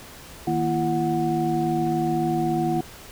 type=tone cluster; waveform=sine; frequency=157.7 / 234.3 / 337.6 / 736 Hz; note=D#3 / A#3 / E4 / F#5; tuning=+24 / +9 / +41 / -9 cents; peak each=-27 / -28 / -24 / -26 dBFS; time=0.47-2.81 s; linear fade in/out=5 ms; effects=pink hiss -43 dBFS RMS until 3.11 s